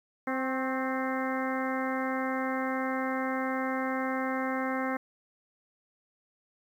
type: harmonic tone with a mistuned harmonic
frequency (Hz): 261.6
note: C4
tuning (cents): 0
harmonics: 1 / 2 / 3 / 4 / 5 / 6 / 7 / 8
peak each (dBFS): -32 / -35 / -37 / -38 / -39 / -40 / -40 / -41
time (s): 0.27-4.97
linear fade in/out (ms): 5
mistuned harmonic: 4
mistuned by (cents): +37
effects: 10-bit